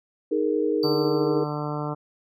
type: chord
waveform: sine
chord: D# suspended fourth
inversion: none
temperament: equal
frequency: 311.1 / 415.3 / 466.2 Hz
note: D#4 / G#4 / A#4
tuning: 0 / 0 / 0 cents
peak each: -25 dBFS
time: 0.31-1.44 s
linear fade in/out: 10 ms
type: tone with exponential decay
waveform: triangle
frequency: 4610 Hz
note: D8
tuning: 33 cents flat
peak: -26 dBFS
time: 0.83-1.89 s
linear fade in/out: 1 ms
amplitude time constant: 230 ms
type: harmonic tone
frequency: 148.9 Hz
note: D3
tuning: 24 cents sharp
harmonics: 1 / 2 / 3 / 4 / 5 / 6 / 7 / 8 / 9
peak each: -30 / -33 / -35 / -36 / -37 / -38 / -38 / -39 / -40 dBFS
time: 0.83-1.95 s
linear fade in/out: 20 ms
effects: none